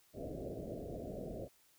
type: low-pass noise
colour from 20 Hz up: white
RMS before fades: -44 dBFS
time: 0.13-1.49 s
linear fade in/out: 50 ms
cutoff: 670 Hz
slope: 96 dB/octave
effects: white hiss -69 dBFS RMS until 1.78 s